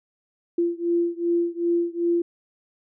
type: beating tone pair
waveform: sine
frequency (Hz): 341.8 / 344.4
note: F4 / F4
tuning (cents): -37 / -24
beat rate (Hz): 2.6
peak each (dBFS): -23 / -24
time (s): 0.58-2.22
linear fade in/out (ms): 5
effects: none